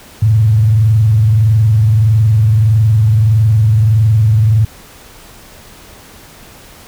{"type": "tone with frequency modulation", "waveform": "sine", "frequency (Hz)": 109.1, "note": "A2", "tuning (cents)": -14, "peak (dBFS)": -6, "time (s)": [0.22, 4.65], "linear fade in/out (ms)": 5, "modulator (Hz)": 21.6, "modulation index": 0.41, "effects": ["pink hiss -38 dBFS RMS until 6.87 s"]}